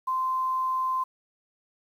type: tone with quantisation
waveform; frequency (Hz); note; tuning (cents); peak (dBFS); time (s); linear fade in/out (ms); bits
sine; 1038; C6; -14; -24; 0.07-1.04; 10; 9
effects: none